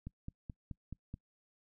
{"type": "click train", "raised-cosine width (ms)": 5, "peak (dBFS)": -30, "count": 6, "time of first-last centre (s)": [0.07, 1.141], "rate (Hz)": 4.67, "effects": ["noise-tail reverb RT60 0.1 s tail -25 dB re dry"]}